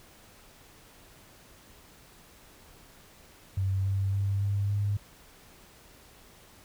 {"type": "tone with pitch steps", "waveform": "sine", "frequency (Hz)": [96.1, 97.5, 98.92, 100.35, 101.81], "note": ["G2", "G2", "G2", "G2", "G#2"], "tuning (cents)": [-34, -9, 16, 41, -34], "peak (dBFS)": -25, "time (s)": [3.57, 4.97], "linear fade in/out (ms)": 5, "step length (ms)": 280, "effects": ["pink hiss -55 dBFS RMS until 6.64 s"]}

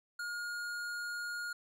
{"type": "tone with tanh clipping", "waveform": "sine", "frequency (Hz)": 1427, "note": "F6", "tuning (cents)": 37, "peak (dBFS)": -39, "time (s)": [0.19, 1.53], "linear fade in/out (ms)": 5, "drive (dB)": 16, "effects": []}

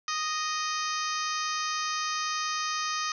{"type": "harmonic tone", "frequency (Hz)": 621, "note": "D#5", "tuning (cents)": -3, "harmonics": [2, 3, 4, 5, 6, 7, 8, 9, 10], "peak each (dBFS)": [-31, -37, -39, -42, -42, -42, -38, -41, -38], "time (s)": [0.08, 3.12], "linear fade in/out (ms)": 2, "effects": []}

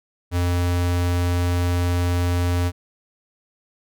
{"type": "tone", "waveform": "square", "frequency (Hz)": 88.1, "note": "F2", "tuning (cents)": 16, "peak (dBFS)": -19, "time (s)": [0.31, 2.72], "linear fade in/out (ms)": 50, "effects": []}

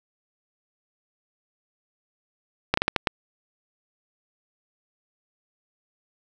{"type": "slowing click train", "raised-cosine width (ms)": 0.3, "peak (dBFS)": -3, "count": 6, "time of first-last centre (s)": [2.74, 3.072], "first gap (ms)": 34, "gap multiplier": 1.34, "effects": []}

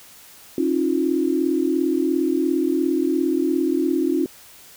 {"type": "tone cluster", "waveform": "sine", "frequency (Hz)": [273.4, 316.3, 353.5], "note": ["C#4", "D#4", "F4"], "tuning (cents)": [-24, 29, 21], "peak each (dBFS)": -22, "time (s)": [0.58, 4.26], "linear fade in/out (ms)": 2, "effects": ["white hiss -46 dBFS RMS until 4.76 s"]}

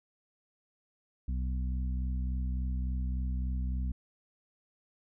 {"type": "harmonic tone", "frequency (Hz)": 63.5, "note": "B1", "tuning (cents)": 49, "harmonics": [1, 2, 3, 4], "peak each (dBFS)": [-30, -43, -42, -47], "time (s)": [1.28, 3.92], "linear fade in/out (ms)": 5, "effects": []}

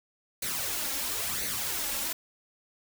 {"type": "noise with flanger", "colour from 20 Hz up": "white", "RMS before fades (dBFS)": -32, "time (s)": [0.42, 2.13], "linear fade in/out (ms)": 5, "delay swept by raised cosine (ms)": [0.47, 3.67], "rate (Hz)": 0.98, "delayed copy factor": 0.6, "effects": []}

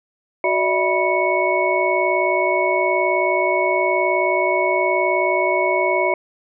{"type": "tone cluster", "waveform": "sine", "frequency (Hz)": [370.4, 593, 652, 976, 2214], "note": ["F#4", "D5", "E5", "B5", "C#7"], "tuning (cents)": [2, 17, -19, -21, -3], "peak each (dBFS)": -22, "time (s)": [0.44, 6.14], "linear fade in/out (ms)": 2, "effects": []}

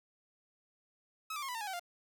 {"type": "tone with pitch steps", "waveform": "sawtooth", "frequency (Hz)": [1284, 1177.4, 1079.7, 990.1, 907.9, 832.6, 763.5, 700.1], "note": ["E6", "D6", "C#6", "B5", "A#5", "G#5", "G5", "F5"], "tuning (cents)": [-46, 4, -46, 4, -46, 4, -46, 4], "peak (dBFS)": -34, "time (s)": [1.3, 1.796], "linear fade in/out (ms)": 5, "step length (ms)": 62, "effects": []}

